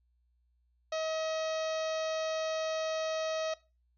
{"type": "harmonic tone with a mistuned harmonic", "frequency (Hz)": 636, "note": "D#5", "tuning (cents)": 38, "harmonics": [1, 2, 3, 4, 5, 6, 7, 8, 9, 10], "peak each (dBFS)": [-32, -41, -46, -46, -48, -47, -50, -51, -49, -54], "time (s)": [0.92, 3.54], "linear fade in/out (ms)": 5, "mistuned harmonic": 7, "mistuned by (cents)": -22, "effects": ["noise-tail reverb RT60 0.3 s tail -20 dB re dry", "added 60 Hz sine -69 dBFS peak until 3.97 s"]}